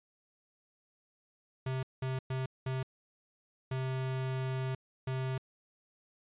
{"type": "tone bursts at uneven times", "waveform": "square", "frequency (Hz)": 130.81, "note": "C3", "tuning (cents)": 0, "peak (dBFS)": -33, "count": 6, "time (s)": [[1.66, 1.83], [2.02, 2.19], [2.3, 2.46], [2.66, 2.83], [3.71, 4.75], [5.07, 5.38]], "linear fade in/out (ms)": 5, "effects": ["resampled to 8000 Hz"]}